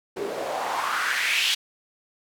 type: noise with band-pass filter sweep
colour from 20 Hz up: white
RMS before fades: -26 dBFS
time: 0.16-1.55 s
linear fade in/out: 10 ms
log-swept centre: 360 to 3400 Hz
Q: 3.3
effects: none